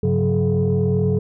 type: tone cluster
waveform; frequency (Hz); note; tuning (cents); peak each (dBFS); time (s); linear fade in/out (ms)
sine; 98.9 / 137.4 / 182.1 / 427.1; G2 / C#3 / F#3 / G#4; +16 / -15 / -27 / +48; -20; 0.03-1.19; 5
effects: tanh soft clip ceiling -10 dBFS